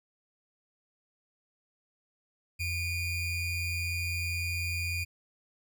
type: ring-modulated tone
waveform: square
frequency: 1183 Hz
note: D6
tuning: 12 cents sharp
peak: -28 dBFS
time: 2.59-5.05 s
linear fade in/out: 20 ms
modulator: 1270 Hz
effects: none